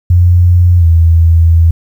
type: tone with pitch glide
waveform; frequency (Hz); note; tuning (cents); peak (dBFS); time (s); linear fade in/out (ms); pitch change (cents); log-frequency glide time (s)
sine; 88.2 to 82.77; F2 to E2; +18 to +8; -3; 0.1-1.71; 5; -110; 0.78-0.85
effects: 7-bit